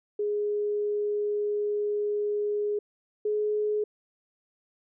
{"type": "tone pair in turn", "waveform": "sine", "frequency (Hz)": [415.3, 421.8], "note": ["G#4", "G#4"], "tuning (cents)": [0, 27], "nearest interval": "unison", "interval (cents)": 27, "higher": "second", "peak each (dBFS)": [-25, -24], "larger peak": "second", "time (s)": [[0.19, 2.79], [3.25, 3.84]], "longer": "first", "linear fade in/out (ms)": 5, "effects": []}